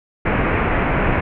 pink low-pass noise, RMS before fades -18 dBFS, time 0.25-1.21 s, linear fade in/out 10 ms, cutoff 2500 Hz, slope 48 dB/octave, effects none

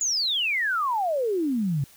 sine exponential sweep, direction down, 7040 to 130.81 Hz, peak -22 dBFS, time 0.01-1.84 s, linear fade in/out 2 ms, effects white hiss -53 dBFS RMS until 1.96 s

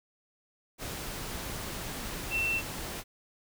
sine tone in noise, 2690 Hz, E7, 34 cents sharp, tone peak -27 dBFS, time 2.3-2.62 s, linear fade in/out 50 ms, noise pink, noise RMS -38 dBFS, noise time 0.78-3.04 s, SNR +8 dB, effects none

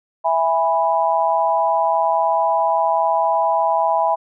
sine chord, E major, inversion none, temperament equal with one note detuned, 659.3 / 823 / 987.8 Hz, E5 / G#5 / B5, 0 / -16 / 0 cents, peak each -19 dBFS, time 0.24-4.16 s, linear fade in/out 20 ms, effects none

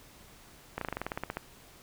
slowing click train, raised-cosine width 0.5 ms, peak -18 dBFS, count 13, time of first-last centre 0.78-1.37 s, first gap 33 ms, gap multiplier 1.07, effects pink hiss -55 dBFS RMS until 1.82 s

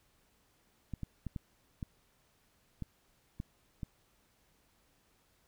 clicks, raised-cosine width 5 ms, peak -26 dBFS, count 8, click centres 0.937 / 1.033 / 1.267 / 1.362 / 1.828 / 2.823 / 3.401 / 3.832 s, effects pink hiss -71 dBFS RMS until 5.47 s

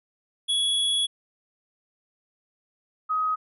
square / sine tone pair in turn, 3366 / 1260.8 Hz, G#7 / D#6, +23 / +23 cents, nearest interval octave + perfect fourth, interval 1700 cents, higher first, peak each -22 dBFS, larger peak neither, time 0.48-1.07 / 3.09-3.36 s, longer first, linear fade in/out 20 ms, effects resampled to 32000 Hz

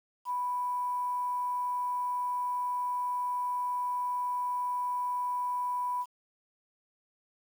sine tone with quantisation, 987.8 Hz, B5, in tune, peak -29 dBFS, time 0.25-6.06 s, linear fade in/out 50 ms, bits 9, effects none

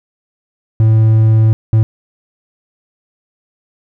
triangle tone bursts at uneven times, 110.4 Hz, A2, 6 cents sharp, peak -4 dBFS, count 2, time 0.8-1.53 / 1.73-1.83 s, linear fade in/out 0 ms, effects none

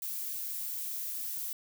violet noise, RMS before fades -37 dBFS, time 0.02-1.53 s, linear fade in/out 2 ms, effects none

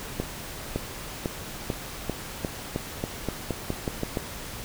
accelerating click train, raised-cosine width 2 ms, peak -13 dBFS, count 14, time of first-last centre 0.2-4.172 s, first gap 560 ms, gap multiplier 0.89, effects pink hiss -38 dBFS RMS until 4.64 s

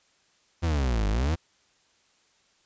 40% pulse exponential two-way sweep, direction down then up, 87.31 to 49.04 to 87.31 Hz, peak -22 dBFS, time 0.62-1.36 s, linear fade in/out 20 ms, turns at 1.08 s, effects white hiss -65 dBFS RMS until 2.65 s + resampled to 16000 Hz

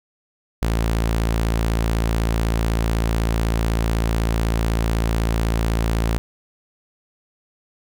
sawtooth tone, 56 Hz, A1, 31 cents sharp, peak -14 dBFS, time 0.62-6.18 s, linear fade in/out 0 ms, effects none

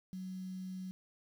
sine tone with quantisation, 186.4 Hz, F#3, 13 cents sharp, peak -40 dBFS, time 0.13-0.91 s, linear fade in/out 0 ms, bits 10, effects none

